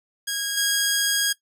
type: tone with level steps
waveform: 10% pulse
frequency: 1639 Hz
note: G#6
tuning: 23 cents flat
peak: -16 / -11 dBFS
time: 0.27-1.33 s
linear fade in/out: 10 ms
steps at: 0.57 s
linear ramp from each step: 5 ms
effects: noise-tail reverb RT60 0.1 s tail -17 dB re dry